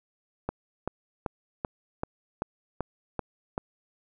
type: click train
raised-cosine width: 1 ms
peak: -15 dBFS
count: 9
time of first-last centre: 0.49-3.579 s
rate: 2.59 Hz
effects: none